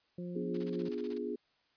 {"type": "harmonic tone", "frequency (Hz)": 176.7, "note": "F3", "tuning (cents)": 21, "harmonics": [1, 2, 3], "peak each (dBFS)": [-39, -45, -49], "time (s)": [0.18, 0.89], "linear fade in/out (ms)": 5}
{"type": "chord", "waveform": "sine", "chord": "B diminished seventh", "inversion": "none", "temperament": "equal", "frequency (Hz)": [246.9, 293.7, 349.2, 415.3], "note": ["B3", "D4", "F4", "Ab4"], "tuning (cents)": [0, 0, 0, 0], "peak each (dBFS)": [-40, -43, -41, -38], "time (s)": [0.35, 1.36], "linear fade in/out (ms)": 10}
{"type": "noise with tremolo", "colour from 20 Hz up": "white", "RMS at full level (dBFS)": -50, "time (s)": [0.54, 1.18], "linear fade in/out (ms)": 5, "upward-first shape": "square", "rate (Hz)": 16, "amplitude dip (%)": 80}
{"effects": ["white hiss -73 dBFS RMS until 1.76 s", "resampled to 11025 Hz"]}